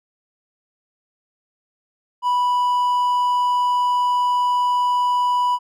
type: tone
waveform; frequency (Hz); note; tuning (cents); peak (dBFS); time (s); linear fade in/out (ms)
triangle; 985; B5; -5; -14; 2.22-5.59; 50
effects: none